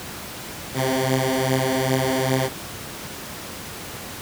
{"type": "beating tone pair", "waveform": "10% pulse", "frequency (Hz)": [130, 132.5], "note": ["C3", "C3"], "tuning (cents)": [-11, 22], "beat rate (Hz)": 2.5, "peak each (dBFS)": -14, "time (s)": [0.74, 2.5], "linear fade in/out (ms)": 50, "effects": ["pink hiss -34 dBFS RMS until 4.21 s", "high-pass 80 Hz 12 dB/octave"]}